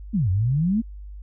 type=exponential two-way sweep; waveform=sine; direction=down then up; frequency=236.1 to 88 to 236.1 Hz; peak=-18 dBFS; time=0.13-0.82 s; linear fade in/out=20 ms; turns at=0.3 s; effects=added 50 Hz sine -35 dBFS peak until 1.22 s